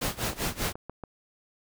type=noise with tremolo; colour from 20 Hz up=pink; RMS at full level=-28 dBFS; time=0.01-0.73 s; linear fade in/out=10 ms; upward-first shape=sine; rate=5.1 Hz; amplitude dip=90%
type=click train; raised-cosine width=1 ms; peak=-24 dBFS; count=8; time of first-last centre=0.05-1.037 s; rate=7.09 Hz
effects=none